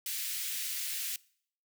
white high-pass noise, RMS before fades -36 dBFS, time 0.06-1.16 s, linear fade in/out 2 ms, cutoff 1900 Hz, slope 24 dB/octave, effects noise-tail reverb RT60 0.6 s tail -23 dB re dry

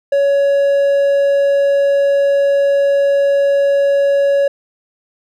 triangle tone, 560 Hz, C#5, 18 cents sharp, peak -8 dBFS, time 0.12-4.48 s, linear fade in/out 5 ms, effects none

